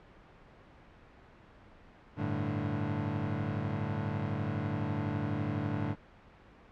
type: chord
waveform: 25% pulse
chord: G suspended second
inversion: none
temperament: equal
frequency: 98 / 110 / 146.83 Hz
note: G2 / A2 / D3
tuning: 0 / 0 / 0 cents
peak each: -33 / -32 / -32 dBFS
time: 2.16-5.96 s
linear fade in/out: 50 ms
effects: pink hiss -56 dBFS RMS until 6.71 s + low-pass 2000 Hz 12 dB/octave